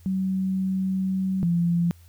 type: tone pair in turn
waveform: sine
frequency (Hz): 189.4 / 171.41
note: F#3 / F3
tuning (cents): +41 / -32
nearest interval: major second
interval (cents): 173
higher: first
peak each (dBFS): -22 / -19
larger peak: second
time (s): 0.06-1.43 / 1.43-1.91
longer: first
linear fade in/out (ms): 0
effects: added 85 Hz sine -48 dBFS peak until 2.08 s + white hiss -60 dBFS RMS until 2.08 s